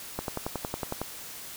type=click train; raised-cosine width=1 ms; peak=-16 dBFS; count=10; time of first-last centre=0.19-1.016 s; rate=10.9 Hz; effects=white hiss -42 dBFS RMS until 1.56 s